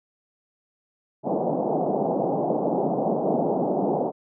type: band-pass noise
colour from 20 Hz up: white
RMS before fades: -24 dBFS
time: 1.23-4.12 s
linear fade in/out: 50 ms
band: 150 to 790 Hz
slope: 48 dB/octave
effects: none